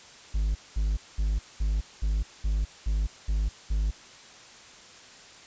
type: tone bursts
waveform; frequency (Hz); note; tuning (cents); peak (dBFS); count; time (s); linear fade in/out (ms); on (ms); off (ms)
triangle; 51.7; G#1; -7; -21; 9; 0.34-3.91; 10; 210; 210
effects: white hiss -49 dBFS RMS until 5.46 s + resampled to 16000 Hz